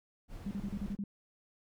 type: noise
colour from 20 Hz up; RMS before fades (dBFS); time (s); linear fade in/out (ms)
brown; -45; 0.28-0.97; 50
type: tone bursts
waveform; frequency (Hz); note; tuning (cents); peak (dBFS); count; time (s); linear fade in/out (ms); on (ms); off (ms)
sine; 200.6; G3; +40; -34; 7; 0.46-1.039; 2; 51; 37
effects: none